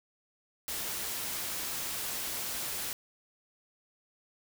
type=noise; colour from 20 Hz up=white; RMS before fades=-36 dBFS; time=0.68-2.93 s; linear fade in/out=0 ms; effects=none